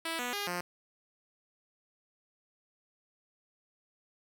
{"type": "tone with pitch steps", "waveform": "5% pulse", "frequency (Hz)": [328, 245.4, 407.2, 176.8], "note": ["E4", "B3", "G#4", "F3"], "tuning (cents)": [-9, -11, -34, 22], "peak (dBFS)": -22, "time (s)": [0.05, 0.61], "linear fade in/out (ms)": 5, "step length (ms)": 140, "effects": []}